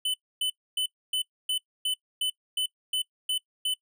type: tone bursts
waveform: square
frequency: 3017 Hz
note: F#7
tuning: 33 cents sharp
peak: -25 dBFS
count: 11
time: 0.05-3.74 s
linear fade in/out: 5 ms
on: 90 ms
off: 270 ms
effects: noise-tail reverb RT60 0.1 s tail -23 dB re dry